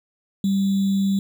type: tone with sample-and-hold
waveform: sine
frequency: 196 Hz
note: G3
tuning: in tune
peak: -17 dBFS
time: 0.44-1.19 s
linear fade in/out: 2 ms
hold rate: 3675 Hz
effects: none